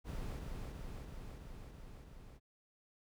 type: noise with echo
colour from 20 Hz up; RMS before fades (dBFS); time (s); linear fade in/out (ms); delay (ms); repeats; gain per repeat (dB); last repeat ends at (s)
brown; -42; 0.04-0.42; 50; 330; 6; -2; 2.4
effects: none